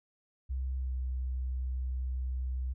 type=tone with pitch glide; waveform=sine; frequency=65 to 63.74 Hz; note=C2 to C2; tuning=-11 to -45 cents; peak=-31 dBFS; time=0.49-2.74 s; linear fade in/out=20 ms; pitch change=-34 cents; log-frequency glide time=0.78-0.94 s; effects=none